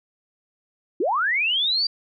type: linear sweep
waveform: sine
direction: up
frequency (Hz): 291.9 to 4746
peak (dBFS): -19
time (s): 1-1.87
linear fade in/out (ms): 5
effects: none